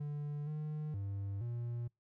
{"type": "tone with pitch steps", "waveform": "triangle", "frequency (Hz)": [146.7, 152.3, 99.2, 119.1], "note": ["D3", "D#3", "G2", "A#2"], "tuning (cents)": [-2, -37, 21, 38], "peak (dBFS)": -35, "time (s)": [0, 1.88], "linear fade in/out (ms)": 10, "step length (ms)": 470, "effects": ["noise-tail reverb RT60 0.2 s tail -26 dB re dry"]}